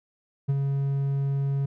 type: tone with ADSR envelope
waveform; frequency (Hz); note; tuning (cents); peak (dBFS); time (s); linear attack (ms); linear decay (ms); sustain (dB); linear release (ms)
triangle; 138.59; C#3; 0; -17; 0.48-1.66; 17; 34; -4; 8
effects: none

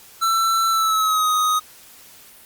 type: tone with pitch glide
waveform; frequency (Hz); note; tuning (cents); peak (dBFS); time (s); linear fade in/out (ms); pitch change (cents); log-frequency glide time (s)
square; 1335 to 1252.8; E6 to D#6; +22 to +11; -17; 0.21-1.6; 20; -111; 0.7-1.27
effects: white hiss -46 dBFS RMS until 2.45 s + Opus 48 kbps

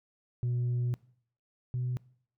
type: tone pair in turn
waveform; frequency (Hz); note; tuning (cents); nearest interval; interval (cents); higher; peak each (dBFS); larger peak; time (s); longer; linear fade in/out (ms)
sine; 122.1 / 124.81; B2 / B2; -19 / +19; unison; 38; second; -25 / -28; first; 0.43-0.94 / 1.74-1.97; first; 0
effects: noise-tail reverb RT60 0.6 s tail -24 dB re dry + tanh soft clip ceiling -26 dBFS

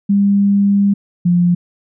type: tone pair in turn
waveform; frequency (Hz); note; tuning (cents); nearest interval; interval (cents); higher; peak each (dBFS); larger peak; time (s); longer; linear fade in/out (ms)
sine; 200.4 / 175.56; G3 / F3; +38 / +9; major second; 229; first; -9; neither; 0.09-0.94 / 1.25-1.55; first; 10
effects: none

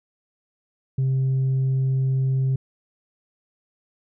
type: tone with tanh clipping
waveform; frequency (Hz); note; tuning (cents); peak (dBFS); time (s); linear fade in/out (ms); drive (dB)
sine; 132.4; C3; +21; -19; 0.98-2.56; 5; 1
effects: none

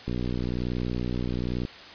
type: click train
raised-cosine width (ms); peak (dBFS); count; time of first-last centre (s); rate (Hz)
3; -17; 97; 0.08-1.651; 61.1
effects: white hiss -44 dBFS RMS until 1.94 s + resampled to 11025 Hz

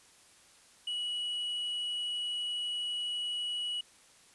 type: tone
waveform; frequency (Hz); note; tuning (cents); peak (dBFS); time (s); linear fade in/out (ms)
triangle; 2928; F#7; -19; -31; 0.87-3.81; 5
effects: white hiss -60 dBFS RMS until 4.34 s + resampled to 24000 Hz

